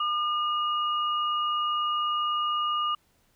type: tone pair together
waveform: sine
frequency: 1208 / 2878 Hz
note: D6 / F#7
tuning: +48 / -49 cents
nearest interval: octave + minor third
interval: 1503 cents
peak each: -25 / -32 dBFS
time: 0-2.95 s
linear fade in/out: 5 ms
effects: pink hiss -67 dBFS RMS until 3.35 s